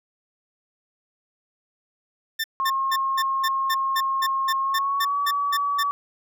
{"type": "tone bursts", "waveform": "20% pulse", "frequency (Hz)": 1788, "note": "A6", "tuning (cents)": 27, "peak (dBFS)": -18, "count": 14, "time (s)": [2.39, 5.834], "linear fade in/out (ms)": 10, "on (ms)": 51, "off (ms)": 210}
{"type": "tone with pitch glide", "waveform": "sine", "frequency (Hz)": [1076, 1140], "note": ["C6", "C#6"], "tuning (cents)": [48, 48], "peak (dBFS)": -21, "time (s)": [2.6, 5.91], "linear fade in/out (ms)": 0, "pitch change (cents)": 100, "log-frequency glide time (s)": [4.6, 5.18]}
{"effects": []}